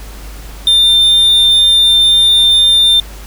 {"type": "tone", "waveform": "triangle", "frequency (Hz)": 3601, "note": "A7", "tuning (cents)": 39, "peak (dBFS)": -4, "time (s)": [0.67, 3], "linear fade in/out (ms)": 2, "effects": ["added 50 Hz sine -28 dBFS peak until 3.26 s", "pink hiss -35 dBFS RMS until 3.26 s"]}